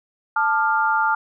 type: chord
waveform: sine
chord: D minor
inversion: second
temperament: equal with one note detuned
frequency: 880 / 1198 / 1396.9 Hz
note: A5 / D6 / F6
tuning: 0 / +34 / 0 cents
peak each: -20 / -24 / -20 dBFS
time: 0.36-1.15 s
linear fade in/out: 5 ms
effects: none